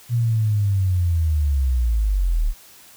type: linear sweep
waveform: sine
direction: down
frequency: 120.9 to 34.58 Hz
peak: -16 dBFS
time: 0.09-2.54 s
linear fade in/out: 50 ms
effects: white hiss -47 dBFS RMS until 2.96 s